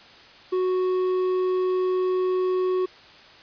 triangle tone with hard clipping, 369.2 Hz, F#4, 4 cents flat, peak -22 dBFS, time 0.52-2.86 s, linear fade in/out 10 ms, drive 9 dB, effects white hiss -48 dBFS RMS until 3.42 s + resampled to 11025 Hz

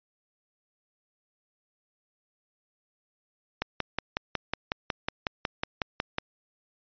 click train, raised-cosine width 0.3 ms, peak -11 dBFS, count 15, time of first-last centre 3.62-6.184 s, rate 5.46 Hz, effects resampled to 11025 Hz

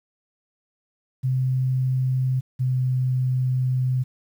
sine tone pair in turn, 129.5 / 128.16 Hz, C3 / C3, -17 / -35 cents, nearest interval unison, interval 18 cents, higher first, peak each -19 dBFS, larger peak neither, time 1.23-2.41 / 2.59-4.04 s, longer second, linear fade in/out 20 ms, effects 9-bit

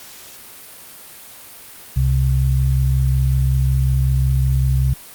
sine tone pair together, 65.41 / 130.81 Hz, C2 / C3, 0 / 0 cents, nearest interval octave, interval 1200 cents, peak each -16 dBFS, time 1.96-4.94 s, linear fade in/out 10 ms, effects white hiss -39 dBFS RMS until 5.14 s + Opus 48 kbps

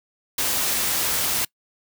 white noise, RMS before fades -23 dBFS, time 0.38-1.45 s, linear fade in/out 5 ms, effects noise-tail reverb RT60 0.1 s tail -24 dB re dry

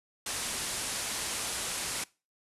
white low-pass noise, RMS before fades -35 dBFS, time 0.26-2.04 s, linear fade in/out 5 ms, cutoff 11000 Hz, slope 48 dB/octave, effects noise-tail reverb RT60 0.3 s tail -22 dB re dry + resampled to 32000 Hz

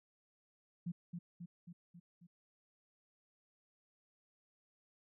sine tone with echo, 173.2 Hz, F3, 14 cents flat, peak -37 dBFS, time 0.86-0.92 s, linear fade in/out 10 ms, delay 270 ms, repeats 5, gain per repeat -4 dB, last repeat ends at 2.27 s, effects none

